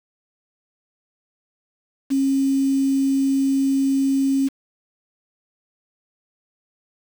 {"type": "tone with quantisation", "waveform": "sine", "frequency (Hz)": 271.6, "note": "C#4", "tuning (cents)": -35, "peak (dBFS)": -16, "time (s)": [2.1, 4.49], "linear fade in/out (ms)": 20, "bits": 6, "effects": []}